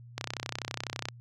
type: click train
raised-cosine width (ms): 0.2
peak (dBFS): -15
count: 30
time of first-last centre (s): 0.18-1.086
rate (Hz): 32
effects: added 119 Hz sine -47 dBFS peak until 1.2 s